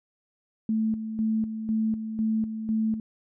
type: tone with tremolo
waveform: sine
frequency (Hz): 220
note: A3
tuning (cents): 0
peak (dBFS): -22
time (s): 0.69-3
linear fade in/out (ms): 2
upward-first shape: square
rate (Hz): 2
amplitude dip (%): 60
effects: none